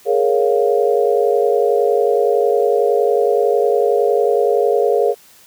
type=chord; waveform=sine; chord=Bb minor seventh; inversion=third; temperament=equal with one note detuned; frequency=415.3 / 466.2 / 554.4 / 701.3 Hz; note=Ab4 / Bb4 / Db5 / F5; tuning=0 / 0 / 0 / +7 cents; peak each=-16 / -16 / -19 / -21 dBFS; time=0.05-5.15 s; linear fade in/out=50 ms; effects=white hiss -47 dBFS RMS until 5.46 s + high-pass 60 Hz 12 dB/octave